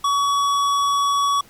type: tone with hard clipping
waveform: triangle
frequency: 1130 Hz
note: C#6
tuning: 33 cents sharp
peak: -18 dBFS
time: 0.04-1.41 s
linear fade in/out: 5 ms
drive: 17 dB
effects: pink hiss -50 dBFS RMS until 1.49 s + MP3 96 kbps